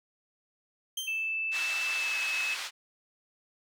sawtooth tone with exponential decay, 3142 Hz, G7, 3 cents sharp, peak -27 dBFS, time 0.97-1.37 s, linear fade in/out 5 ms, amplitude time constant 86 ms
sine tone with pitch glide, 2637 to 2587 Hz, E7 to E7, 0 to -33 cents, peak -29 dBFS, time 1.07-2.55 s, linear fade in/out 10 ms, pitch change -33 cents, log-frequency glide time 1.94-2.19 s
pink band-pass noise, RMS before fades -37 dBFS, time 1.51-2.71 s, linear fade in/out 50 ms, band 1600 to 5600 Hz, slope 12 dB/octave
effects none

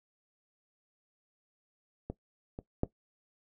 clicks, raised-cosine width 2 ms, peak -23 / -26 / -14 dBFS, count 3, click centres 2.1 / 2.589 / 2.834 s, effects noise-tail reverb RT60 0.1 s tail -17 dB re dry

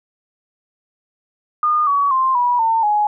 sine tone with pitch steps, 1219 / 1130.8 / 1049 / 973.1 / 902.7 / 837.4 Hz, D#6 / C#6 / C6 / B5 / A5 / G#5, -36 / +34 / +4 / -26 / +44 / +14 cents, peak -13 dBFS, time 1.63-3.07 s, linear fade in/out 2 ms, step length 240 ms, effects none

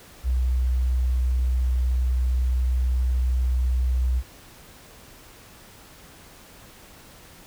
sine tone, 62.7 Hz, B1, 27 cents sharp, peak -19 dBFS, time 0.23-4.23 s, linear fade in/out 50 ms, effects pink hiss -48 dBFS RMS until 7.46 s

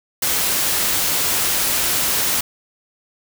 white noise, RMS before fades -19 dBFS, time 0.22-2.41 s, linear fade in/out 5 ms, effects none

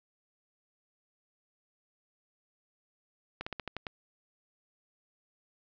slowing click train, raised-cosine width 0.3 ms, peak -20 dBFS, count 7, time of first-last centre 3.41-3.868 s, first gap 55 ms, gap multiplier 1.13, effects low-pass 5000 Hz 12 dB/octave

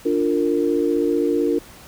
sine chord, Bb major, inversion first, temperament equal with one note detuned, 293.7 / 349.2 / 459.5 Hz, D4 / F4 / Bb4, 0 / 0 / -25 cents, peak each -21 dBFS, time 0.05-1.59 s, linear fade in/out 10 ms, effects pink hiss -44 dBFS RMS until 1.87 s

